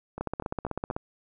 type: two click trains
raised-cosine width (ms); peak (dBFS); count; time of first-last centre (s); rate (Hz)
1; -16 / -22; 13 / 4; 0.21-0.965 / 0.18-0.91; 15.9 / 4.11
effects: none